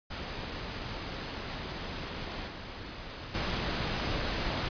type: noise with level steps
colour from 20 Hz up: pink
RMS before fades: -38 / -42 / -32 dBFS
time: 0.1-4.69 s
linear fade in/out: 10 ms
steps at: 2.47 / 3.34 s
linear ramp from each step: 10 ms
effects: resampled to 11025 Hz